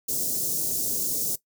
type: band-stop noise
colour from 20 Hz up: white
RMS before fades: -27 dBFS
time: 0.08-1.36 s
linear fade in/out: 10 ms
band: 500 to 5700 Hz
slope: 24 dB/octave
effects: noise-tail reverb RT60 0.1 s tail -18 dB re dry + high-pass 100 Hz 12 dB/octave